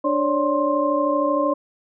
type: tone cluster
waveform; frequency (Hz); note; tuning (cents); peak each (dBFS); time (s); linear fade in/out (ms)
sine; 295 / 549 / 582 / 1054; D4 / C#5 / D5 / C6; +8 / -17 / -16 / +12; -23; 0.04-1.54; 10
effects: none